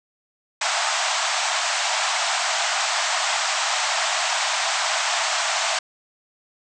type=band-pass noise; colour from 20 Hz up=pink; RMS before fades=-23 dBFS; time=0.61-5.79 s; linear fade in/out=5 ms; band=630 to 8200 Hz; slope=96 dB/octave; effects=none